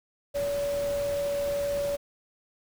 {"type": "tone in noise", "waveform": "sine", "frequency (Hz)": 570, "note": "C#5", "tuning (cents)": 48, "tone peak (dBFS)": -26, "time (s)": [0.34, 1.97], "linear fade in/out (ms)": 20, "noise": "pink", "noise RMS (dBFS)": -40, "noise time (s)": [0.34, 1.97], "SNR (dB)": 11, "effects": []}